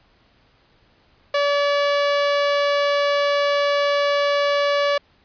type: tone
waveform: sawtooth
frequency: 573 Hz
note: D5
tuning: 43 cents flat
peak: -13 dBFS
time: 1.34-4.98 s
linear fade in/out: 5 ms
effects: pink hiss -58 dBFS RMS until 5.24 s + resampled to 11025 Hz